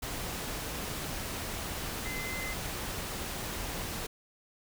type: tone in noise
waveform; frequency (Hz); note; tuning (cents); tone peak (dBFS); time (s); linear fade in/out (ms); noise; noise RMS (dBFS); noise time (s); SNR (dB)
sine; 2058; C7; -29; -38; 2.05-2.54; 10; pink; -37; 0.02-4.07; -4
effects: none